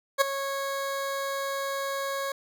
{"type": "tone with ADSR envelope", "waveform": "20% pulse", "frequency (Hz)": 550, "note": "C#5", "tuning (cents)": -14, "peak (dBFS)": -11, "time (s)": [0.18, 2.32], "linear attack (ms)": 33, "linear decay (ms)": 10, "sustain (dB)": -13, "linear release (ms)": 3, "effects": []}